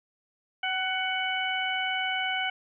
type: harmonic tone with a mistuned harmonic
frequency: 746 Hz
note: F#5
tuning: 14 cents sharp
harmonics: 1 / 2 / 3 / 4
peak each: -32 / -32 / -32 / -32 dBFS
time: 0.63-2.5 s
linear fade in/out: 5 ms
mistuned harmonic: 1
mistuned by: +20 cents
effects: none